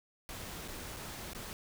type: noise with dropouts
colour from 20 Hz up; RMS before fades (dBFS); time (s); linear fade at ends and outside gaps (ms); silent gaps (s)
pink; -44; 0.29-1.53; 0; 0.678-0.683 / 0.964-0.968 / 1.333-1.349
effects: none

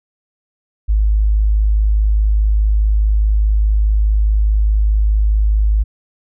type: tone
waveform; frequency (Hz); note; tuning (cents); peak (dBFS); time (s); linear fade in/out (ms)
sine; 52.4; G#1; +16; -10; 0.88-5.84; 20
effects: none

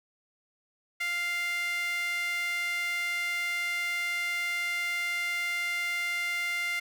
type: tone with high-pass filter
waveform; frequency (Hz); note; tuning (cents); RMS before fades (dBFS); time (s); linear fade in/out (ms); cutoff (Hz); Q
sawtooth; 698; F5; -1; -31; 1-6.8; 10; 1900; 9.8
effects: none

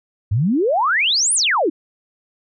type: exponential two-way sweep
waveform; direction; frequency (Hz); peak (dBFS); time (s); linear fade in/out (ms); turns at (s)
sine; up then down; 92.5 to 10200 to 276.8; -14; 0.31-1.7; 10; 1.34
effects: none

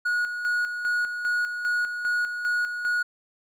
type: tone with tremolo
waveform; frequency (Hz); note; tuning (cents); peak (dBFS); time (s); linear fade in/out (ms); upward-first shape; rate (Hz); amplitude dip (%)
triangle; 1452; F#6; -33; -20; 0.05-3.03; 10; square; 2.5; 55
effects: none

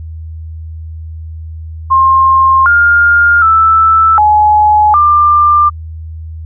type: tone with pitch steps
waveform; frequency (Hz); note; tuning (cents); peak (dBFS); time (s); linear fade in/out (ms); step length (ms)
sine; 1063 / 1410 / 1320 / 845 / 1191; C6 / F6 / E6 / G#5 / D6; +27 / +16 / +2 / +30 / +24; -4; 1.9-5.7; 20; 760
effects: added 80 Hz sine -22 dBFS peak until 6.45 s

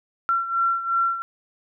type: beating tone pair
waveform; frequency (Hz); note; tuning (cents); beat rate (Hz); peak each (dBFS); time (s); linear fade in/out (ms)
sine; 1360 / 1362.8; F6 / F6; -46 / -43; 2.8; -21 / -26; 0.29-1.22; 0
effects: none

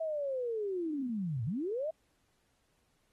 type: linear two-way sweep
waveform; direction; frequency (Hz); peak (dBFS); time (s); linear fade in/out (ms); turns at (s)
sine; down then up; 656 to 105.8 to 656; -32; 0-1.91; 10; 1.44
effects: pink hiss -75 dBFS RMS until 3.12 s + AAC 32 kbps

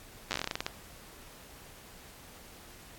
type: slowing click train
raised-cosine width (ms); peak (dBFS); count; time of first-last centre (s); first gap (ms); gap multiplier
0.2; -14; 14; 0.31-0.665; 9; 1.17
effects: pink hiss -52 dBFS RMS until 2.98 s + AAC 64 kbps

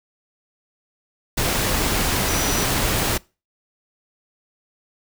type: tone in noise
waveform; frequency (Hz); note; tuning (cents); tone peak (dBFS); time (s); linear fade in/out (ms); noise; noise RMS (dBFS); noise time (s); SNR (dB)
sine; 5880; F#8; -12; -28; 2.28-2.65; 10; pink; -21; 1.37-3.18; -10
effects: noise-tail reverb RT60 0.3 s tail -24 dB re dry

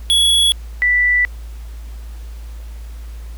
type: tone pair in turn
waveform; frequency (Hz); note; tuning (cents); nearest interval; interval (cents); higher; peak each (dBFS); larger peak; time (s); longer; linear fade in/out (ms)
square / sine; 3369 / 1972.2; G#7 / B6; +24 / -3; major sixth; 927; first; -11; neither; 0.1-0.52 / 0.82-1.25; second; 0
effects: added 56 Hz sine -28 dBFS peak until 3.37 s + pink hiss -47 dBFS RMS until 3.37 s

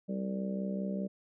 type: harmonic tone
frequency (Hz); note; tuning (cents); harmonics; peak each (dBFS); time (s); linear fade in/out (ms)
65; C2; -11; 3 / 4 / 5 / 6 / 7 / 8 / 9; -33 / -47 / -46 / -48 / -44 / -52 / -42; 0.08-1.08; 20
effects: none

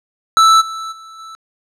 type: tone with level steps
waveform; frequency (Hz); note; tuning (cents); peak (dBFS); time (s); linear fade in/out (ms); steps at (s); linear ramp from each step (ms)
square; 1318.5; E6; 0; -7 / -24 / -35 / -32; 0.37-1.35; 0; 0.6 / 0.91 / 1.18; 20
effects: low-pass 7000 Hz 12 dB/octave

